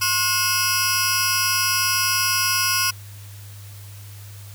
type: tone cluster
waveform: sawtooth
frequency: 1070 / 1447 / 2610 / 5010 / 5680 Hz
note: C6 / F#6 / E7 / D#8 / F8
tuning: +38 / -39 / -18 / +11 / +28 cents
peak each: -22 dBFS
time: 0.01-2.91 s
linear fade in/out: 10 ms
effects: added 101 Hz sine -37 dBFS peak until 4.54 s + white hiss -46 dBFS RMS until 4.54 s

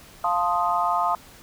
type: chord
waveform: sine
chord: F dominant seventh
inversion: none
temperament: equal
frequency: 698.5 / 880 / 1046.5 / 1244.5 Hz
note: F5 / A5 / C6 / Eb6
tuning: 0 / 0 / 0 / 0 cents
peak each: -25 / -26 / -26 / -25 dBFS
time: 0.24-1.15 s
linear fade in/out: 2 ms
effects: pink hiss -48 dBFS RMS until 1.42 s

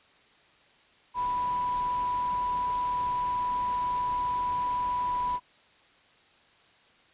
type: tone in noise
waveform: sine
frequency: 987.8 Hz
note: B5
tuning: in tune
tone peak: -26 dBFS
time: 1.14-5.4 s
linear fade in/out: 50 ms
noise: pink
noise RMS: -44 dBFS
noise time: 1.14-5.4 s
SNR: +15 dB
effects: white hiss -60 dBFS RMS until 7.13 s + resampled to 8000 Hz

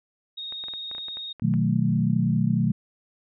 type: tone with vibrato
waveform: sine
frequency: 3729 Hz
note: A#7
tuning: in tune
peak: -32 dBFS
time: 0.37-1.33 s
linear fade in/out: 10 ms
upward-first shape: triangle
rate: 20 Hz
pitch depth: 27 cents each way
type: clicks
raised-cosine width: 0.5 ms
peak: -29 dBFS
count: 11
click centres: 0.524 / 0.639 / 0.684 / 0.737 / 0.914 / 0.95 / 0.982 / 1.084 / 1.171 / 1.397 / 1.539 s
type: chord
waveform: sine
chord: B dominant seventh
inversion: none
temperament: equal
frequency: 123.47 / 155.56 / 185 / 220 Hz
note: B2 / D#3 / F#3 / A3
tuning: 0 / 0 / 0 / 0 cents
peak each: -25 dBFS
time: 1.42-2.72 s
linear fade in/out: 5 ms
effects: none

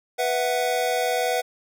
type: chord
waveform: square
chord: B suspended fourth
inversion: none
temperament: equal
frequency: 493.9 / 659.3 / 740 Hz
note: B4 / E5 / F#5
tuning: 0 / 0 / 0 cents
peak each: -26 / -28 / -26 dBFS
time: 0.18-1.42 s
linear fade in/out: 20 ms
effects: none

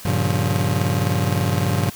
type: chord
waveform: 40% pulse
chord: G half-diminished seventh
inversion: none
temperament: just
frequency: 98 / 117.6 / 141.12 / 176.4 Hz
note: G2 / Bb2 / Db3 / F3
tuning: 0 / +16 / +31 / +18 cents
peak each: -21 / -24 / -23 / -24 dBFS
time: 0.05-1.9 s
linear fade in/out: 5 ms
effects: white hiss -39 dBFS RMS until 1.95 s

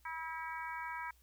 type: harmonic tone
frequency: 323.3 Hz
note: E4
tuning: 34 cents flat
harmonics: 3 / 4 / 5 / 6 / 7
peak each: -42 / -48 / -46 / -50 / -48 dBFS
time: 0.05-1.11 s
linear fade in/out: 5 ms
effects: added 60 Hz sine -65 dBFS peak until 1.22 s + white hiss -71 dBFS RMS until 1.22 s

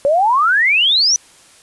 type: exponential sweep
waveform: sine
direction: up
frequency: 543 to 6070 Hz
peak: -10 dBFS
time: 0.05-1.16 s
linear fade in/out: 0 ms
effects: white hiss -46 dBFS RMS until 1.62 s + resampled to 24000 Hz

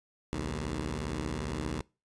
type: beating tone pair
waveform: 10% pulse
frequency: 62.3 / 77.3 Hz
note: B1 / D#2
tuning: +16 / -11 cents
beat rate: 15 Hz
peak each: -28 / -27 dBFS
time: 0.33-1.81 s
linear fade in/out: 0 ms
effects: noise-tail reverb RT60 0.3 s tail -24 dB re dry + resampled to 22050 Hz

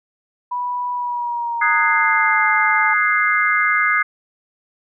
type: tone with pitch glide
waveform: sine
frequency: 982 to 874.9 Hz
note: B5 to A5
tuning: -10 to -10 cents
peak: -20 dBFS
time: 0.51-2.94 s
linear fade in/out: 10 ms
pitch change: -200 cents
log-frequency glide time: 0.93-2.47 s
type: chord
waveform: sine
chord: Ab dominant seventh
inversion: second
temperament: equal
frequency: 1244.5 / 1480 / 1661.2 / 2093 Hz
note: Eb6 / Gb6 / Ab6 / C7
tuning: 0 / 0 / 0 / 0 cents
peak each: -19 / -22 / -20 / -18 dBFS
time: 1.61-4.03 s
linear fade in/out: 10 ms
effects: none

